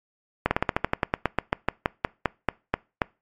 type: slowing click train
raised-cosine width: 0.5 ms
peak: -5 dBFS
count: 20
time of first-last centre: 0.46-3.018 s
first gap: 50 ms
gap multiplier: 1.1
effects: noise-tail reverb RT60 0.3 s tail -24 dB re dry + MP3 64 kbps